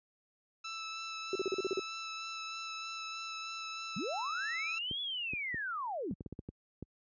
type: tone with vibrato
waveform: 15% pulse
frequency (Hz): 1318.5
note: E6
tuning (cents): 0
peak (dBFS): -33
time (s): 0.64-4.79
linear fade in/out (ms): 10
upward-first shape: sine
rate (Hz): 3.2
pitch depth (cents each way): 12
type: tone bursts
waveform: sine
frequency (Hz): 382.7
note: G4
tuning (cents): -42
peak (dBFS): -29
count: 8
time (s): 1.33-1.795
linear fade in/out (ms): 2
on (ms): 24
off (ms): 39
type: linear two-way sweep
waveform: sine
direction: up then down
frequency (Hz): 146.83 to 3439 to 146.83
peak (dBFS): -35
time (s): 3.96-6.14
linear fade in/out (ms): 5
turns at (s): 5.01
type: clicks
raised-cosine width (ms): 3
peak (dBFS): -29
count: 10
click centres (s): 4.912 / 5.335 / 5.544 / 6.111 / 6.208 / 6.262 / 6.326 / 6.391 / 6.489 / 6.826
effects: high-pass 60 Hz 12 dB/octave + resampled to 16000 Hz